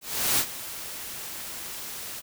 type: noise with ADSR envelope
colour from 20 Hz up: white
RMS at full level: -22 dBFS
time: 0.01-2.22 s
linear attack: 370 ms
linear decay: 73 ms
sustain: -15 dB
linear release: 34 ms
effects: none